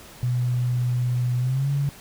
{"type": "tone with pitch glide", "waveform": "sine", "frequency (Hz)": [123.47, 141.01], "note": ["B2", "C#3"], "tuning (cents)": [0, 30], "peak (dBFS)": -20, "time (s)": [0.23, 1.89], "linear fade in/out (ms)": 0, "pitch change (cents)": 230, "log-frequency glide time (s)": [1.39, 1.7], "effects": ["pink hiss -45 dBFS RMS until 2 s"]}